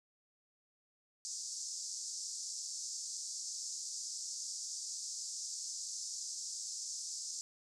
white band-pass noise, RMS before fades -43 dBFS, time 1.25-7.41 s, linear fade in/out 0 ms, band 4900 to 7700 Hz, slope 48 dB/octave, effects none

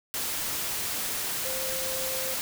sine tone in noise, 524 Hz, C5, 2 cents sharp, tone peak -35 dBFS, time 1.45-2.34 s, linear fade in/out 0 ms, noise white, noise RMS -31 dBFS, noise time 0.14-2.41 s, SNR -7 dB, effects none

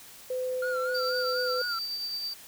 sine tone with pitch glide, 509 to 502.3 Hz, C5 to B4, -48 to +29 cents, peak -28 dBFS, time 0.3-1.62 s, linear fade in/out 5 ms, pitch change -23 cents, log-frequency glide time 0.78-1.49 s
triangle tone with vibrato, 1400 Hz, F6, 4 cents sharp, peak -29 dBFS, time 0.62-1.79 s, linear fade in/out 5 ms, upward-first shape sine, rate 4.1 Hz, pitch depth 71 cents each way
triangle tone with tremolo, 4645 Hz, D8, 20 cents flat, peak -29 dBFS, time 0.94-2.34 s, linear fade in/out 10 ms, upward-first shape sine, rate 9.3 Hz, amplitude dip 30%
effects tanh soft clip ceiling -15 dBFS + white hiss -49 dBFS RMS until 2.47 s

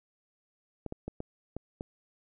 clicks, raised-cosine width 2 ms, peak -23 dBFS, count 6, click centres 0.863 / 0.924 / 1.08 / 1.204 / 1.566 / 1.809 s, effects none

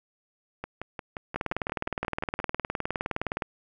two click trains, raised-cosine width 0.5 ms, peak -13 / -19 dBFS, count 41 / 11, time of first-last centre 1.36-3.422 / 0.64-2.401 s, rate 19.4 / 5.68 Hz, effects none

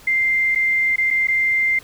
sine tone with dropouts, 2093 Hz, C7, in tune, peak -15 dBFS, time 0.07-1.79 s, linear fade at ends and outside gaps 5 ms, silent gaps 0.55-0.557 / 0.96-0.981 / 1.105-1.109 / 1.272-1.283 s, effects pink hiss -45 dBFS RMS until 1.83 s

